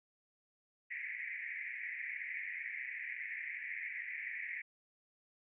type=band-pass noise; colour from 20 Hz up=white; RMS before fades=-43 dBFS; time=0.9-4.62 s; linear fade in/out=10 ms; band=1800 to 2300 Hz; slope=96 dB/octave; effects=none